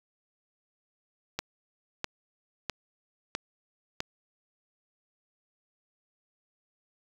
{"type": "click train", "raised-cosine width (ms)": 0.2, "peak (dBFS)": -13, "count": 5, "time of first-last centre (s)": [1.39, 4.004], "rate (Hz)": 1.53, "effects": ["7-bit"]}